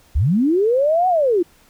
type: linear two-way sweep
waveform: sine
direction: up then down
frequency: 52.3 to 753 to 323.6 Hz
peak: -13 dBFS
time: 0.15-1.43 s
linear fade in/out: 10 ms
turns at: 1.08 s
effects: pink hiss -53 dBFS RMS until 1.69 s